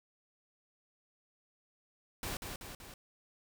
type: noise with echo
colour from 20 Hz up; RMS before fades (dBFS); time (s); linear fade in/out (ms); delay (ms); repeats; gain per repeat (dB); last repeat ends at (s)
pink; -39; 2.23-2.37; 2; 190; 3; -4; 2.94
effects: none